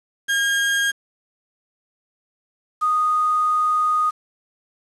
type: tone pair in turn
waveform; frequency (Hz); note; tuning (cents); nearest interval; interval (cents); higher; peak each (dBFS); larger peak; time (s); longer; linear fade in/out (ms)
35% pulse / sine; 1621 / 1239.7; G#6 / D#6; -42 / -7; perfect fourth; 465; first; -16; neither; 0.28-0.92 / 2.81-4.11; second; 20
effects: resampled to 24000 Hz + 7-bit